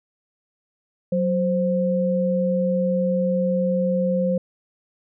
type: tone pair together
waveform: sine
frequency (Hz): 185.01 / 523.3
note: F#3 / C5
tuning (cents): 0 / 0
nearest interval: octave + tritone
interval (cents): 1800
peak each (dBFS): -21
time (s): 1.12-4.38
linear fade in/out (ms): 5
effects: none